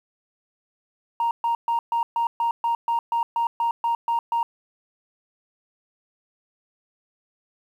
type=tone bursts; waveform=sine; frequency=932.3 Hz; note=A#5; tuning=in tune; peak=-18 dBFS; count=14; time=1.2-4.43 s; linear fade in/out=2 ms; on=110 ms; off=130 ms; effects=tanh soft clip ceiling -17 dBFS + 9-bit